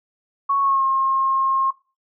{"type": "tone with pitch glide", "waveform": "sine", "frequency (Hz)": [1108.7, 1071.6], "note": ["C#6", "C6"], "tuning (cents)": [0, 41], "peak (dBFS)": -16, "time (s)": [0.49, 1.71], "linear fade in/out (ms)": 10, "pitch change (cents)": -59, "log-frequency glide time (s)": [0.6, 0.84], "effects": ["noise-tail reverb RT60 0.3 s tail -18 dB re dry"]}